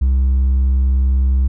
triangle tone with hard clipping, 65.41 Hz, C2, in tune, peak -10 dBFS, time 0.01-1.48 s, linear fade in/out 10 ms, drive 1 dB, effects none

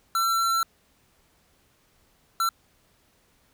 square tone bursts at uneven times, 1349 Hz, E6, 40 cents sharp, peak -22 dBFS, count 2, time 0.15-0.63 / 2.4-2.49 s, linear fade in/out 2 ms, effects pink hiss -64 dBFS RMS until 3.53 s

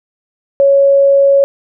sine tone, 555 Hz, C#5, 2 cents sharp, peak -5 dBFS, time 0.6-1.44 s, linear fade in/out 0 ms, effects none

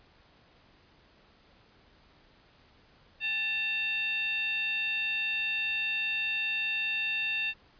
sine tone with frequency modulation, 2700 Hz, E7, 41 cents sharp, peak -28 dBFS, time 3.2-7.54 s, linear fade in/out 50 ms, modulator 945 Hz, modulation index 0.68, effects pink hiss -61 dBFS RMS until 7.79 s + resampled to 11025 Hz

